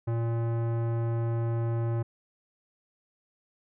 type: tone with tanh clipping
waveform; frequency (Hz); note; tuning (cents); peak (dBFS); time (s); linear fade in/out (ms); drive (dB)
sine; 115.8; A#2; -11; -28; 0.07-2.03; 10; 18
effects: none